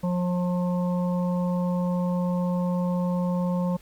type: harmonic tone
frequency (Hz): 178.4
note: F3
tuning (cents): +37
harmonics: 1 / 3 / 5 / 6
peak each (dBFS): -23 / -31 / -37 / -40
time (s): 0.03-3.77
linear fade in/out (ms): 10
effects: added 50 Hz sine -55 dBFS peak until 3.81 s + pink hiss -55 dBFS RMS until 3.81 s